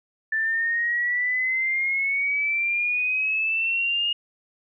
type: exponential sweep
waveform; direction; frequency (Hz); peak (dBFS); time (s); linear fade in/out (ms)
sine; up; 1760 to 2858; -21; 0.32-4.13; 5
effects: none